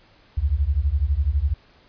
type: beating tone pair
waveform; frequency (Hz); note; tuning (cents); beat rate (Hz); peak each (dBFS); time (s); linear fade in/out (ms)
sine; 65.41 / 77.41; C2 / D#2; 0 / -8; 12; -21 / -21; 0.37-1.54; 10
effects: pink hiss -55 dBFS RMS until 1.88 s + resampled to 11025 Hz